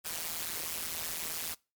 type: noise with amplitude modulation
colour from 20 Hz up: white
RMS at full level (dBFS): -33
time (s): 0.04-1.55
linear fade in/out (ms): 20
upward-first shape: sine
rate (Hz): 163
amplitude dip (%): 100
effects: noise-tail reverb RT60 0.3 s tail -24 dB re dry + MP3 96 kbps